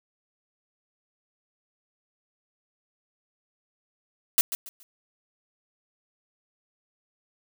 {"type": "noise with echo", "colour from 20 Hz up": "blue", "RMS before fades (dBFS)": -19, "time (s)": [4.38, 4.41], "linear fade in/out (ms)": 0, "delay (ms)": 140, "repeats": 3, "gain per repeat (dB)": -11, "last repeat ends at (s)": 4.83, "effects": []}